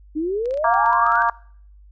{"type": "exponential sweep", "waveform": "sine", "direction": "up", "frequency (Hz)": [296.2, 1617], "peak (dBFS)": -20, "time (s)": [0.15, 1.24], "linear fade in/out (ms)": 20}
{"type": "clicks", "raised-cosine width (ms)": 0.2, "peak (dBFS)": -26, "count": 12, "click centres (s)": [0.457, 0.509, 0.541, 0.574, 0.74, 0.861, 0.931, 1.066, 1.121, 1.156, 1.221, 1.288]}
{"type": "harmonic tone", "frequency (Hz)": 233.1, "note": "A#3", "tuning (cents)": 0, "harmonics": [3, 4, 5, 6, 7], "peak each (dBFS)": [-24, -19, -20, -29, -26], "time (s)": [0.64, 1.3], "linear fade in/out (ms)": 2}
{"effects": ["noise-tail reverb RT60 0.6 s tail -24 dB re dry", "added 50 Hz sine -44 dBFS peak until 1.91 s"]}